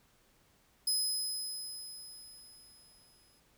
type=tone with exponential decay; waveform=25% pulse; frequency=5060 Hz; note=D#8; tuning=28 cents sharp; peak=-23 dBFS; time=0.87-3.4 s; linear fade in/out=5 ms; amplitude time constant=550 ms; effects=pink hiss -68 dBFS RMS until 3.57 s